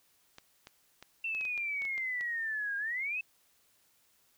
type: clicks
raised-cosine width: 0.2 ms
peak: -30 dBFS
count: 11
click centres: 0.384 / 0.671 / 1.026 / 1.349 / 1.411 / 1.452 / 1.577 / 1.82 / 1.852 / 1.979 / 2.21 s
type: exponential two-way sweep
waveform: sine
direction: down then up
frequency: 2707 to 1608 to 2643 Hz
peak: -32 dBFS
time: 1.24-3.21 s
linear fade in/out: 5 ms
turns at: 2.77 s
effects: white hiss -69 dBFS RMS until 4.37 s